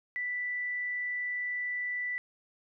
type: tone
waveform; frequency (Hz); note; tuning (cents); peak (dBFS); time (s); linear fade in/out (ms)
sine; 1975.5; B6; 0; -31; 0.16-2.18; 0
effects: none